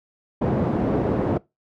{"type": "band-pass noise", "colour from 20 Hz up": "pink", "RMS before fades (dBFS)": -22, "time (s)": [0.41, 1.38], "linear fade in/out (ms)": 10, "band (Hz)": [130, 560], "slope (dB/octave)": 12, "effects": ["noise-tail reverb RT60 0.2 s tail -21 dB re dry"]}